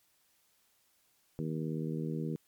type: harmonic tone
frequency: 79 Hz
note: D#2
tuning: 27 cents sharp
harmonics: 2 / 3 / 4 / 5 / 6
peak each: -35 / -39 / -41 / -43 / -45 dBFS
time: 1.39-2.36 s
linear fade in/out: 0 ms
effects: white hiss -71 dBFS RMS until 2.47 s + MP3 96 kbps